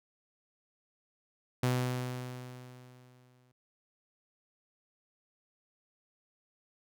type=tone with exponential decay; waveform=sawtooth; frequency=125.7 Hz; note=B2; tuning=31 cents sharp; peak=-22 dBFS; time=1.63-3.52 s; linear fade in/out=5 ms; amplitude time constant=410 ms; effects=none